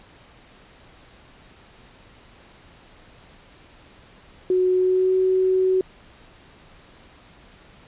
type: tone with pitch glide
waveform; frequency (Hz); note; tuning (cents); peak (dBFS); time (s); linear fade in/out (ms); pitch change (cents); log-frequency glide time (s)
sine; 368 to 374.2; F#4 to F#4; -9 to +20; -16; 4.5-5.81; 2; +29; 4.75-5.14
effects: pink hiss -50 dBFS RMS until 7.87 s + resampled to 8000 Hz